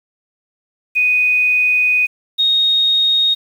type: tone pair in turn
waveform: sine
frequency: 2489 / 3729 Hz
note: D#7 / A#7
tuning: 0 / 0 cents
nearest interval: perfect fifth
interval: 700 cents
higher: second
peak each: -11 dBFS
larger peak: neither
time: 0.95-2.07 / 2.38-3.35 s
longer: first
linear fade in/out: 20 ms
effects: 7-bit